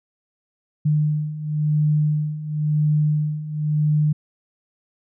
sine beating tone pair, 150.5 / 151.46 Hz, D3 / D#3, +43 / -46 cents, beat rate 0.96 Hz, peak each -23 / -19 dBFS, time 0.85-4.13 s, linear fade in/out 10 ms, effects none

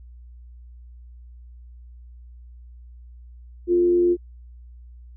sine tone with frequency modulation, 350.4 Hz, F4, 6 cents sharp, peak -15 dBFS, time 3.67-4.17 s, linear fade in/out 50 ms, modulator 91.4 Hz, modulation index 0.23, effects added 60 Hz sine -41 dBFS peak until 5.16 s

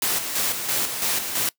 white noise with tremolo, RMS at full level -23 dBFS, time 0.02-1.49 s, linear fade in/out 2 ms, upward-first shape square, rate 3 Hz, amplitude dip 50%, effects noise-tail reverb RT60 0.1 s tail -21 dB re dry + high-pass 100 Hz 12 dB/octave

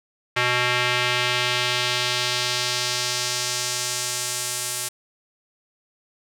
square tone with band-pass filter sweep, 123.47 Hz, B2, in tune, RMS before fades -24 dBFS, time 0.36-4.89 s, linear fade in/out 10 ms, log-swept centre 2200 to 9400 Hz, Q 1.3, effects none

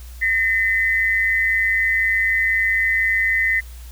sine tone pair together, 1833 / 2031 Hz, A#6 / B6, -30 / +48 cents, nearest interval major second, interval 178 cents, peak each -19 / -18 dBFS, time 0.21-3.61 s, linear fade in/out 20 ms, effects added 60 Hz sine -34 dBFS peak until 3.91 s + white hiss -47 dBFS RMS until 3.91 s

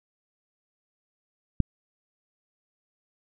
click, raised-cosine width 5 ms, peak -8 dBFS, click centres 1.603 s, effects none

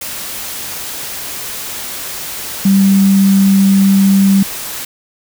sine tone in noise, 195.3 Hz, G3, 6 cents flat, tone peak -6 dBFS, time 2.65-4.43 s, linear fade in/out 5 ms, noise white, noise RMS -24 dBFS, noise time 0.01-4.85 s, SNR +15 dB, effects none

